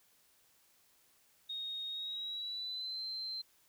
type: tone with pitch glide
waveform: sine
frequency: 3729 to 4114 Hz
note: A#7 to C8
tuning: 0 to -30 cents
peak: -38 dBFS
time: 1.49-3.42 s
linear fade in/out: 10 ms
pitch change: +170 cents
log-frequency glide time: 1.88-3.03 s
effects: white hiss -69 dBFS RMS until 3.68 s